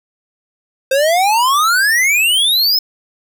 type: exponential sweep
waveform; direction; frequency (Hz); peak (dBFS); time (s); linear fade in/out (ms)
square; up; 519 to 5274; -11; 0.91-2.79; 5
effects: none